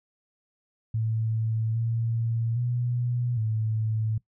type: tone with pitch steps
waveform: sine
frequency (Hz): 111.5 / 114.8 / 121.7 / 109.9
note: A2 / A#2 / B2 / A2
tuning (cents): +23 / -26 / -25 / -2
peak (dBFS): -24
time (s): 0.94-4.18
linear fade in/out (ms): 5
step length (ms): 810
effects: noise-tail reverb RT60 0.1 s tail -20 dB re dry